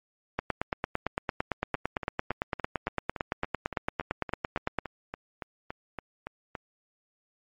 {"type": "two click trains", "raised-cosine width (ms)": 0.5, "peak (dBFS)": [-12, -20], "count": [40, 18], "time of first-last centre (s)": [[0.39, 4.787], [1.75, 6.552]], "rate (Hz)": [8.87, 3.54], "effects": ["MP3 48 kbps"]}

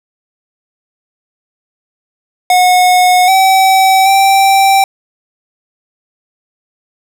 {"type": "tone with pitch steps", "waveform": "square", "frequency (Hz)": [728, 765, 780], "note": ["F#5", "G5", "G5"], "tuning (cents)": [-28, -42, -9], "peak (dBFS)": -6, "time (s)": [2.5, 4.84], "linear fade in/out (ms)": 2, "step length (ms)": 780, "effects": ["7-bit"]}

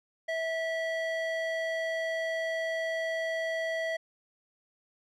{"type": "tone with band-pass filter", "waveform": "square", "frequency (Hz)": 652, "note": "E5", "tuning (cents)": -19, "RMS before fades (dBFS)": -32, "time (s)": [0.28, 3.97], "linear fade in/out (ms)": 10, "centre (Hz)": 1400, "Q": 1.8, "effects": []}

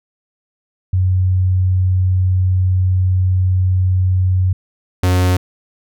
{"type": "tone pair in turn", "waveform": ["sine", "45% pulse"], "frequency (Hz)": [92.5, 90.75], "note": ["F#2", "F#2"], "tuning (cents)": [0, -33], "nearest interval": "unison", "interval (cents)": 33, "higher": "first", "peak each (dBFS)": -11, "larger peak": "neither", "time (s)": [[0.93, 4.53], [5.03, 5.37]], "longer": "first", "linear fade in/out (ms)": 5, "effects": []}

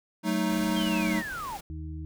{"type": "chord", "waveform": "square", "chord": "D# diminished", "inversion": "first", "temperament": "equal with one note detuned", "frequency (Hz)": [187.47, 220, 311.1], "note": ["F#3", "A3", "D#4"], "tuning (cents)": [23, 0, 0], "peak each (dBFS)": -30, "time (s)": [0.23, 1.23], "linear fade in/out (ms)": 50}
{"type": "noise", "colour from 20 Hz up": "pink", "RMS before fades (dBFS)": -43, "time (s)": [0.49, 1.61], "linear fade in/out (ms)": 10}
{"type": "linear sweep", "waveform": "sine", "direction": "down", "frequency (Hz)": [3273, 739], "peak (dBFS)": -33, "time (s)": [0.75, 1.58], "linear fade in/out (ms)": 20}
{"type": "harmonic tone", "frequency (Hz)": 78.6, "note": "D#2", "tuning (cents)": 18, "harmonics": [1, 2, 4], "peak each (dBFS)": [-35, -42, -43], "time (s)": [1.7, 2.05], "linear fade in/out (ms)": 0}
{"effects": []}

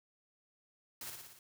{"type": "noise with echo", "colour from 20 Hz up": "white", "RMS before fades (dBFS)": -45, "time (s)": [1.01, 1.1], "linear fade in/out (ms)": 2, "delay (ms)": 58, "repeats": 5, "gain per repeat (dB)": -3, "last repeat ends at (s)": 1.39, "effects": []}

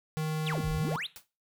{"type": "tone", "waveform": "square", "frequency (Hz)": 156, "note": "D#3", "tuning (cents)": 5, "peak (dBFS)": -30, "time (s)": [0.17, 0.96], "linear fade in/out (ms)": 0}
{"type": "exponential two-way sweep", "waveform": "triangle", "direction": "down then up", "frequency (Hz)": [4342, 30.82, 4342], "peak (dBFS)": -31, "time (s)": [0.46, 1.07], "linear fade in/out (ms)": 10, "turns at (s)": 0.7}
{"type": "click train", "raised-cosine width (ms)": 2, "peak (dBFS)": -34, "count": 13, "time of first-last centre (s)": [0.54, 0.955], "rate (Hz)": 28.9}
{"type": "noise with exponential decay", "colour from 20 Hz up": "white", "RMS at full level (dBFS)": -42, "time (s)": [1.16, 1.27], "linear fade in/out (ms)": 0, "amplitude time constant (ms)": 22}
{"effects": ["noise-tail reverb RT60 0.3 s tail -17 dB re dry"]}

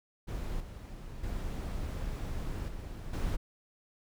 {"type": "noise with level steps", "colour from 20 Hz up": "brown", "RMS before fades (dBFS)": [-36, -43, -36, -41, -32], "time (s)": [0.27, 3.37], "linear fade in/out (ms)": 20, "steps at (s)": [0.6, 1.23, 2.68, 3.13], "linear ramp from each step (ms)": 5, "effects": []}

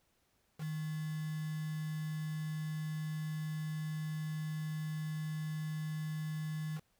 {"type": "tone with quantisation", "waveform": "sine", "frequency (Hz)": 155.56, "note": "D#3", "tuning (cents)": 0, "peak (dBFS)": -36, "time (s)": [0.58, 6.81], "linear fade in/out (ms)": 50, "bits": 8, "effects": ["pink hiss -75 dBFS RMS until 6.99 s"]}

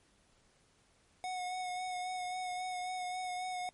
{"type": "tone with vibrato", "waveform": "square", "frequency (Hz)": 732, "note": "F#5", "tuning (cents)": -19, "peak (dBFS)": -37, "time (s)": [1.24, 3.69], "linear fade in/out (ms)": 0, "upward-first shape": "sine", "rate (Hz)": 3.7, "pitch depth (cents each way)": 21, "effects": ["pink hiss -69 dBFS RMS until 3.73 s", "MP3 48 kbps"]}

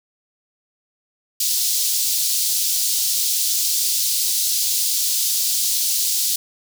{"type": "high-pass noise", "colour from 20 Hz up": "pink", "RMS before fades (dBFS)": -20, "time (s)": [1.4, 6.36], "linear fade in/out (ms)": 5, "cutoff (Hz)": 4200, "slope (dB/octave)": 24, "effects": []}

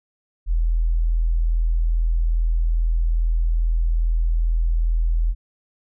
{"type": "tone", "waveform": "sine", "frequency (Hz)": 41.2, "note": "E1", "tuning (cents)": 0, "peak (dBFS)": -16, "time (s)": [0.46, 5.35], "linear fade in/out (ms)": 50, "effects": []}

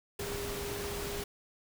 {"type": "tone in noise", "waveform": "sine", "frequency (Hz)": 405.1, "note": "G#4", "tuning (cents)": -43, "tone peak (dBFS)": -39, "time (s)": [0.19, 1.24], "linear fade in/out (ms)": 5, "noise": "pink", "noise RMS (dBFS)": -39, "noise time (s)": [0.19, 1.24], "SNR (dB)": -3, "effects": []}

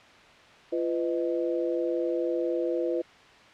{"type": "tone cluster", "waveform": "sine", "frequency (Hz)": [343.2, 501, 625], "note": ["F4", "B4", "D#5"], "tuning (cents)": [-30, 25, 8], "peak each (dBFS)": [-28, -29, -34], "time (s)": [0.72, 3.02], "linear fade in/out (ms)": 10, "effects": ["white hiss -52 dBFS RMS until 3.53 s", "low-pass 3000 Hz 12 dB/octave"]}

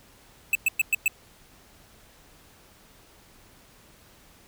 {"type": "tone bursts", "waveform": "square", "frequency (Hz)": 2621, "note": "E7", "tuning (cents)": -11, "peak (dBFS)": -19, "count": 5, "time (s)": [0.53, 1.08], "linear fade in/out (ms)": 2, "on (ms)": 22, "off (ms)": 110, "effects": ["pink hiss -55 dBFS RMS until 4.47 s"]}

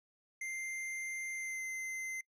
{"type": "tone with pitch glide", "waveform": "square", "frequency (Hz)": [2093, 2070], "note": ["C7", "C7"], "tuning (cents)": [0, -19], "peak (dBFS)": -39, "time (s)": [0.41, 2.21], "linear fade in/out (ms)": 5, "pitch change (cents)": -19, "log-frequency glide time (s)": [1.32, 1.62], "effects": ["noise-tail reverb RT60 0.1 s tail -24 dB re dry", "low-pass 12000 Hz 12 dB/octave"]}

